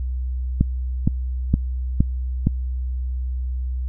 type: click train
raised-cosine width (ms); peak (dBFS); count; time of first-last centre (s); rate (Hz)
5; -3; 5; 0.61-2.47; 2.15
effects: added 63 Hz sine -22 dBFS peak until 3.88 s